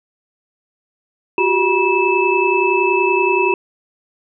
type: tone cluster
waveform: sine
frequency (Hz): 360.7 / 391.3 / 963 / 2624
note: F#4 / G4 / B5 / E7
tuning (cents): -44 / -3 / -44 / -9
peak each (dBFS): -18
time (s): 1.38-3.54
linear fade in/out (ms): 2
effects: none